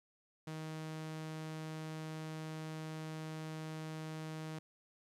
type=tone; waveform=sawtooth; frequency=157.4 Hz; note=D#3; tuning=20 cents sharp; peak=-38 dBFS; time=0.47-4.59 s; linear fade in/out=5 ms; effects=low-pass 10000 Hz 12 dB/octave + 13-bit